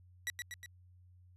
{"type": "tone with echo", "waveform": "sawtooth", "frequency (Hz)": 1944, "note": "B6", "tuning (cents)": -28, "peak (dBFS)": -31, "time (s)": [0.27, 0.3], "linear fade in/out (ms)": 0, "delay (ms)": 120, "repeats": 3, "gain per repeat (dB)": -4, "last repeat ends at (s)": 0.66, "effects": ["added 90 Hz sine -58 dBFS peak until 1.36 s", "resampled to 32000 Hz"]}